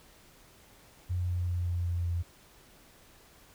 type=tone with pitch steps; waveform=sine; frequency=89.4 / 88.73 / 88.07 / 87.41 / 86.75 / 86.11 Hz; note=F2 / F2 / F2 / F2 / F2 / F2; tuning=+41 / +28 / +15 / +2 / -11 / -24 cents; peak=-28 dBFS; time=1.09-2.23 s; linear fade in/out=20 ms; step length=190 ms; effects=pink hiss -58 dBFS RMS until 3.54 s